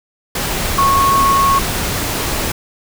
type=tone in noise; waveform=sine; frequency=1100 Hz; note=C#6; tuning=14 cents flat; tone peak=-10 dBFS; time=0.78-1.59 s; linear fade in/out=5 ms; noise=pink; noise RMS=-19 dBFS; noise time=0.35-2.52 s; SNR=+6 dB; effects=none